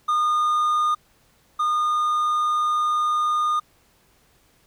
triangle tone pair in turn, 1221 / 1221 Hz, D#6 / D#6, -33 / -33 cents, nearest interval unison, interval 0 cents, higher neither, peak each -16 / -17 dBFS, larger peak first, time 0.08-0.95 / 1.59-3.6 s, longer second, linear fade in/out 10 ms, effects pink hiss -60 dBFS RMS until 4.66 s

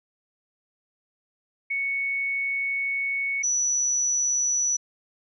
sine tone pair in turn, 2217 / 5919 Hz, C#7 / F#8, 0 / 0 cents, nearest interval octave + perfect fourth, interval 1700 cents, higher second, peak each -24 / -21 dBFS, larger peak second, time 1.7-3.43 / 3.43-4.77 s, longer first, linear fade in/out 10 ms, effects none

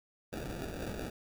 white noise with sample-and-hold, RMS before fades -40 dBFS, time 0.32-1.1 s, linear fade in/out 10 ms, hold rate 1050 Hz, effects none

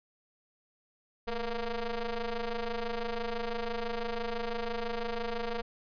sawtooth ring-modulated tone, 231 Hz, A#3, 16 cents flat, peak -25 dBFS, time 1.27-5.62 s, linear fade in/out 10 ms, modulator 244 Hz, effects resampled to 11025 Hz

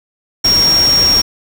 sine tone in noise, 5570 Hz, F8, 5 cents flat, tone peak -8 dBFS, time 0.44-1.22 s, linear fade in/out 10 ms, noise pink, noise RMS -20 dBFS, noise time 0.44-1.22 s, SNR +9 dB, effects none

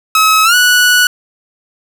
sawtooth tone with pitch glide, 1283 to 1473.8 Hz, E6 to F#6, -47 to -7 cents, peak -3 dBFS, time 0.15-1.07 s, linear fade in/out 2 ms, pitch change +240 cents, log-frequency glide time 0.44-0.55 s, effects none

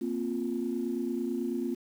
sine chord, Bb suspended second, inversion none, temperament just, 233.1 / 262.2 / 349.6 Hz, Bb3 / C4 / F4, 0 / +4 / +2 cents, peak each -33 dBFS, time 0.01-1.75 s, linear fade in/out 10 ms, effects tanh soft clip ceiling -20 dBFS + 9-bit

